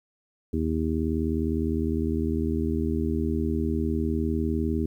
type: harmonic tone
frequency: 79.8 Hz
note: D#2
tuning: 44 cents sharp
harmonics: 1 / 2 / 3 / 4 / 5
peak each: -28 / -34 / -28 / -30 / -32 dBFS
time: 0.53-4.86 s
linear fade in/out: 5 ms
effects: 10-bit